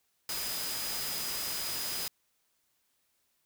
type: tone in noise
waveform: sine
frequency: 4978 Hz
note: D#8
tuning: in tune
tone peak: -39 dBFS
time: 0.29-2.08 s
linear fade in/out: 2 ms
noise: white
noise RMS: -36 dBFS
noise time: 0.29-2.08 s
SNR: -6 dB
effects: white hiss -75 dBFS RMS until 3.45 s